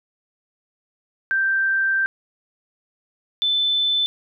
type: tone pair in turn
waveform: sine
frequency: 1568 / 3520 Hz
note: G6 / A7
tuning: 0 / 0 cents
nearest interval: octave + major second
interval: 1400 cents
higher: second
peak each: -17 dBFS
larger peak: neither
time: 1.31-2.06 / 3.42-4.06 s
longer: first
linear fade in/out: 0 ms
effects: none